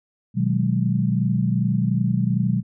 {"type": "chord", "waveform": "sine", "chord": "G# minor seventh", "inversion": "first", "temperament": "equal with one note detuned", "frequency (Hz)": [123.47, 154.49, 185, 207.7], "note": ["B2", "D#3", "F#3", "G#3"], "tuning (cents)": [0, -12, 0, 0], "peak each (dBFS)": [-22, -26, -22, -25], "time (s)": [0.34, 2.63], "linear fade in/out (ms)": 50, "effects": []}